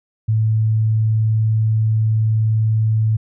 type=tone; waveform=sine; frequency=109.9 Hz; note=A2; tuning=2 cents flat; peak=-13 dBFS; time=0.28-3.17 s; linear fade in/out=10 ms; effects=none